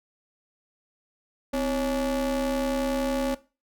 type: ring-modulated tone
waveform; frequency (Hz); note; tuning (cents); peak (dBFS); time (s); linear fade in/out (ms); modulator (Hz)
square; 146.83; D3; 0; -22; 1.53-3.35; 10; 405
effects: noise-tail reverb RT60 0.3 s tail -17 dB re dry